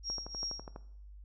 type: tone with tremolo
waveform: sine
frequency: 5588 Hz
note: F8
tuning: in tune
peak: -33 dBFS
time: 0.03-0.64 s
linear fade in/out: 50 ms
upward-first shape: triangle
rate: 3 Hz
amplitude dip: 95%
type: click train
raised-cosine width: 1 ms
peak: -30 dBFS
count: 9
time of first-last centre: 0.1-0.761 s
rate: 12.1 Hz
effects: noise-tail reverb RT60 0.7 s tail -17 dB re dry + added 50 Hz sine -48 dBFS peak until 1.24 s

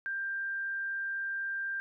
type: tone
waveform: sine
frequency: 1586 Hz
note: G6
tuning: 20 cents sharp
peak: -32 dBFS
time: 0.06-1.8 s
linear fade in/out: 0 ms
effects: none

